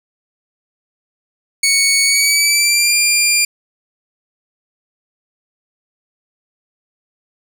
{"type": "tone with pitch glide", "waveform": "15% pulse", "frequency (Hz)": [2226, 2400], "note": ["C#7", "D7"], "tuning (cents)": [7, 37], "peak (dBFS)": -4, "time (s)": [1.63, 3.45], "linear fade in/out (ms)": 5, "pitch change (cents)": 130, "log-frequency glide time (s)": [2.04, 2.95], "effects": []}